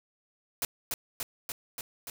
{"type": "noise with echo", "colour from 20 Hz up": "white", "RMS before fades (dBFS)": -30, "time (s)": [0.62, 0.65], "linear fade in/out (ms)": 2, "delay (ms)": 290, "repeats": 5, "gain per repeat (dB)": -2, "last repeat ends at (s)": 2.1, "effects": []}